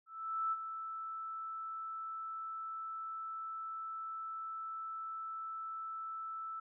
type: tone with ADSR envelope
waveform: sine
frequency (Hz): 1318.5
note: E6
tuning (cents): 0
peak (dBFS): -31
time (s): 0.06-6.6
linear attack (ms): 460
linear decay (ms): 36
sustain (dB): -9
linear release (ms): 7
effects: none